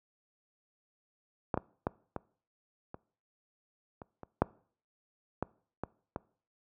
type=clicks; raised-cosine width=1 ms; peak=-15 / -16 / -15 / -21 / -28 / -30 / -30 / -9 / -17 / -20 / -21 dBFS; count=11; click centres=1.542 / 1.575 / 1.869 / 2.163 / 2.944 / 4.018 / 4.233 / 4.42 / 5.426 / 5.836 / 6.161 s; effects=noise-tail reverb RT60 0.5 s tail -23 dB re dry + high-pass 60 Hz 12 dB/octave